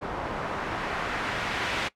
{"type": "noise with low-pass filter sweep", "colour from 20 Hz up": "white", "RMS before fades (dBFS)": -31, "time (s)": [0.01, 1.89], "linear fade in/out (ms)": 20, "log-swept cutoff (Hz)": [940, 2500], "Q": 1, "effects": ["noise-tail reverb RT60 0.1 s tail -19 dB re dry"]}